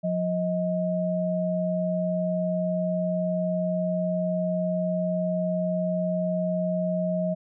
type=tone pair together; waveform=sine; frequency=178.2 / 629.9 Hz; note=F3 / D#5; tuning=+35 / +21 cents; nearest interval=octave + minor seventh; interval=2186 cents; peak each=-26 dBFS; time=0.03-7.35 s; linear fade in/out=20 ms; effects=none